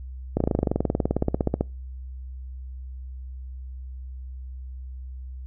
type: slowing click train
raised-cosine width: 2 ms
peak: -8 dBFS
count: 26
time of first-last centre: 0.37-1.61 s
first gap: 34 ms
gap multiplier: 1.03
effects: noise-tail reverb RT60 0.3 s tail -26 dB re dry + added 64 Hz sine -34 dBFS peak until 5.46 s